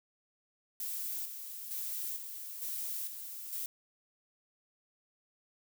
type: noise with tremolo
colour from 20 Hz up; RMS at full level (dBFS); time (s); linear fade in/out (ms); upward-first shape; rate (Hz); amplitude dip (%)
violet; -38; 0.8-3.66; 2; square; 1.1; 50
effects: none